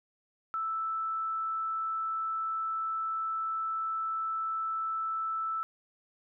sine tone, 1318.5 Hz, E6, in tune, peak -30 dBFS, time 0.54-5.63 s, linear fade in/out 0 ms, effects none

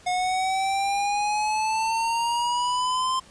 square exponential sweep, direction up, 722 to 1046.5 Hz, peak -23 dBFS, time 0.06-3.2 s, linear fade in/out 10 ms, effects pink hiss -51 dBFS RMS until 3.3 s + resampled to 22050 Hz

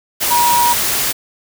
sine tone in noise, 957 Hz, A#5, 45 cents sharp, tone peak -11 dBFS, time 0.3-0.74 s, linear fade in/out 20 ms, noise white, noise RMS -17 dBFS, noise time 0.2-1.13 s, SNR +3 dB, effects none

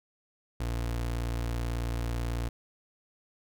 30% pulse tone, 58.27 Hz, A#1, in tune, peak -27 dBFS, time 0.6-2.49 s, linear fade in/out 5 ms, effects none

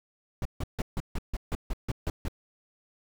brown noise bursts, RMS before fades -29 dBFS, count 11, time 0.42-2.283 s, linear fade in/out 2 ms, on 33 ms, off 150 ms, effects none

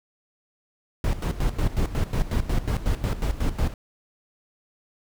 brown noise with tremolo, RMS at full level -22 dBFS, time 1.04-3.74 s, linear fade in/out 2 ms, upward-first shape square, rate 5.5 Hz, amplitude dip 75%, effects none

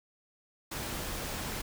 pink noise, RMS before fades -37 dBFS, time 0.71-1.62 s, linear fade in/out 10 ms, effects none

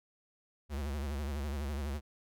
square tone with vibrato, 71.6 Hz, D2, 43 cents flat, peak -35 dBFS, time 0.69-2.01 s, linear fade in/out 50 ms, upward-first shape sine, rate 12 Hz, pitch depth 110 cents each way, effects none

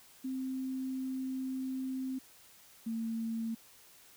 sine tone pair in turn, 261.6 / 226.4 Hz, C4 / A3, 0 / +50 cents, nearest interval minor third, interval 250 cents, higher first, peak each -34 / -33 dBFS, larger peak second, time 0.24-2.19 / 2.86-3.55 s, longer first, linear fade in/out 10 ms, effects white hiss -59 dBFS RMS until 4.16 s

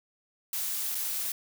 blue noise with dropouts, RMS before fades -32 dBFS, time 0.53-1.32 s, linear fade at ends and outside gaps 2 ms, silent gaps 0.947-0.951 s, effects none

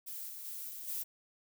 violet noise with level steps, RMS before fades -43 / -46 / -43 / -45 / -38 dBFS, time 0.06-1.04 s, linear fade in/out 20 ms, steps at 0.28 / 0.44 / 0.68 / 0.87 s, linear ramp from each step 20 ms, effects none

